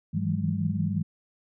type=tone cluster; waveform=sine; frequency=100.7 / 158.4 / 164.1 / 186.6 / 205.7 Hz; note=G2 / D#3 / E3 / F#3 / G#3; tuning=+47 / +31 / -8 / +15 / -16 cents; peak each=-31 dBFS; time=0.13-1.03 s; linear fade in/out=20 ms; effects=none